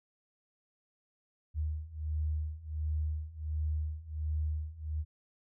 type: beating tone pair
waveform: sine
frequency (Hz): 76.2 / 77.6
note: D#2 / D#2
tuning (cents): -36 / -4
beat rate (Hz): 1.4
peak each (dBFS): -36 / -34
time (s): 1.54-5.05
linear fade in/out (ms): 50
effects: none